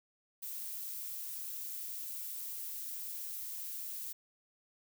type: noise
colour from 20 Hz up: violet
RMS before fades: -42 dBFS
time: 0.42-4.13 s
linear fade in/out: 10 ms
effects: none